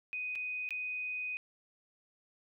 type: tone with dropouts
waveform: sine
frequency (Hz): 2496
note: D#7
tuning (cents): +5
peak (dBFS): -35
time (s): 0.13-1.37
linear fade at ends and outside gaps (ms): 0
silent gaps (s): 0.353-0.357 / 0.69-0.707
effects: none